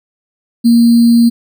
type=tone with sample-and-hold; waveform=sine; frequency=234.4 Hz; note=A#3; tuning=10 cents sharp; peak=-4 dBFS; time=0.64-1.3 s; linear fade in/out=20 ms; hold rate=4410 Hz; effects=none